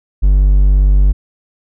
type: tone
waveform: triangle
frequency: 48.73 Hz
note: G1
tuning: 10 cents flat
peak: -4 dBFS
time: 0.22-1.13 s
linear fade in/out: 20 ms
effects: none